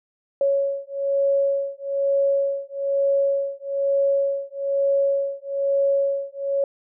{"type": "beating tone pair", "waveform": "sine", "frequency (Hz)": [554.4, 555.5], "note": ["C#5", "C#5"], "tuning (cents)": [0, 4], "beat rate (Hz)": 1.1, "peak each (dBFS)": -22, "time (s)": [0.41, 6.64], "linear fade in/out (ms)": 2, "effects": []}